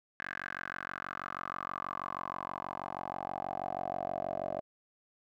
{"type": "tone with band-pass filter sweep", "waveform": "10% pulse", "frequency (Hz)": 46.25, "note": "F#1", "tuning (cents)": 0, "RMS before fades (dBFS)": -39, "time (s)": [0.2, 4.61], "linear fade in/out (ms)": 0, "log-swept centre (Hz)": [1700, 610], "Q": 5.5, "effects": []}